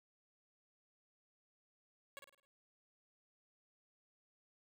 10% pulse tone with echo, 556 Hz, C#5, 5 cents sharp, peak -39 dBFS, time 2.17-2.19 s, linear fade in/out 0 ms, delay 52 ms, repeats 5, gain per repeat -7 dB, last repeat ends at 2.45 s, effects none

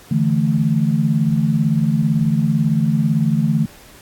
sine chord, D suspended second, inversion none, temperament equal, 146.83 / 164.81 / 220 Hz, D3 / E3 / A3, 0 / 0 / 0 cents, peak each -18 dBFS, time 0.11-3.66 s, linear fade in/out 5 ms, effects pink hiss -44 dBFS RMS until 4.01 s + AAC 64 kbps

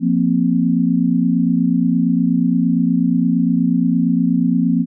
sine chord, F suspended fourth, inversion none, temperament equal, 174.61 / 233.1 / 261.6 Hz, F3 / Bb3 / C4, 0 / 0 / 0 cents, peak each -17 dBFS, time 0-4.86 s, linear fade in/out 50 ms, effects none

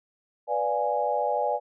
sine chord, B diminished seventh, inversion none, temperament equal, 493.9 / 587.3 / 698.5 / 830.6 Hz, B4 / D5 / F5 / Ab5, 0 / 0 / 0 / 0 cents, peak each -30 / -28 / -31 / -27 dBFS, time 0.47-1.6 s, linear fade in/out 50 ms, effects none

